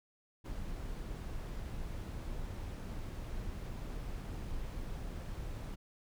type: noise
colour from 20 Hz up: brown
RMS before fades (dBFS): -41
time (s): 0.44-5.76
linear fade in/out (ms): 20
effects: none